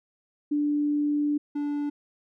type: tone pair in turn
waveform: sine / triangle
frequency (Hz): 293.7 / 291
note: D4 / D4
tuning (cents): 0 / -16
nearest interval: unison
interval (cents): 16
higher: first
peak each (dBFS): -22 / -24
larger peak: first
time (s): 0.51-1.38 / 1.55-1.9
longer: first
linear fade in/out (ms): 10
effects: none